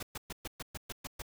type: noise bursts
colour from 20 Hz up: pink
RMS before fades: -40 dBFS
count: 9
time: 0-1.221 s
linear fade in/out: 5 ms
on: 29 ms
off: 120 ms
effects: none